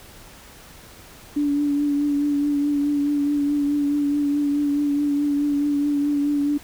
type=tone with vibrato; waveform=sine; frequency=288.8 Hz; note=D4; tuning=29 cents flat; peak=-18 dBFS; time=1.36-6.58 s; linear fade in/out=10 ms; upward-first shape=triangle; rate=4.7 Hz; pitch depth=29 cents each way; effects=pink hiss -45 dBFS RMS until 6.63 s